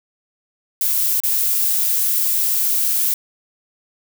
violet noise with dropouts, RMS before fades -18 dBFS, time 0.81-3.14 s, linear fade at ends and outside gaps 2 ms, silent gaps 1.202-1.235 s, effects none

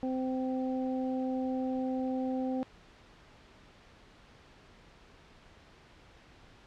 harmonic tone, 258.8 Hz, C4, 19 cents flat, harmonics 1 / 2 / 3, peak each -31 / -37 / -41 dBFS, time 0.03-2.63 s, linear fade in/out 0 ms, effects pink hiss -57 dBFS RMS until 6.66 s + low-pass 4000 Hz 12 dB/octave

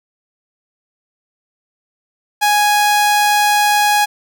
sawtooth tone, 830.6 Hz, G#5, in tune, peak -7 dBFS, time 2.41-4.06 s, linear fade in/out 20 ms, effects none

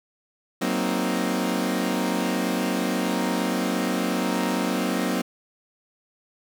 sawtooth chord, C half-diminished seventh, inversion second, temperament equal with one note detuned, 186.82 / 233.1 / 261.6 / 311.1 Hz, Gb3 / Bb3 / C4 / Eb4, +17 / 0 / 0 / 0 cents, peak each -24 / -24 / -24 / -26 dBFS, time 0.61-5.22 s, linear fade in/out 10 ms, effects none

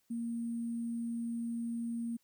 sine tone with sample-and-hold, 233.1 Hz, A#3, in tune, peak -34 dBFS, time 0.1-2.17 s, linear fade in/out 10 ms, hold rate 8820 Hz, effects white hiss -75 dBFS RMS until 2.23 s

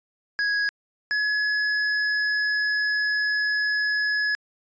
square tone pair in turn, 1661.2 / 1694.1 Hz, G#6 / G#6, 0 / +34 cents, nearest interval unison, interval 34 cents, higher second, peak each -22 dBFS, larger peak neither, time 0.39-0.69 / 1.11-4.35 s, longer second, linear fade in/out 0 ms, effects resampled to 16000 Hz

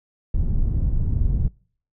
pink low-pass noise, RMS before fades -20 dBFS, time 0.34-1.48 s, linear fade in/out 2 ms, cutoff 110 Hz, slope 12 dB/octave, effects noise-tail reverb RT60 0.5 s tail -26 dB re dry

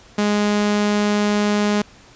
sawtooth tone, 207.5 Hz, G#3, 1 cent flat, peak -12 dBFS, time 0.18-1.82 s, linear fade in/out 5 ms, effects pink hiss -47 dBFS RMS until 2.15 s + resampled to 16000 Hz

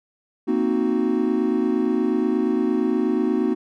triangle chord, C half-diminished seventh, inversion third, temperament equal, 233.1 / 261.6 / 311.1 / 370 Hz, Bb3 / C4 / Eb4 / Gb4, 0 / 0 / 0 / 0 cents, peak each -22 dBFS, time 0.47-3.55 s, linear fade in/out 20 ms, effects none

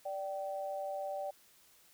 sine tone pair together, 585.6 / 773 Hz, D5 / G5, -5 / -24 cents, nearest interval perfect fourth, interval 481 cents, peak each -38 / -40 dBFS, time 0.05-1.31 s, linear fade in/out 10 ms, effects white hiss -64 dBFS RMS until 1.93 s

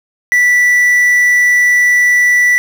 triangle tone with quantisation, 1965 Hz, B6, 9 cents flat, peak -5 dBFS, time 0.32-2.58 s, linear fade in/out 0 ms, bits 5, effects none

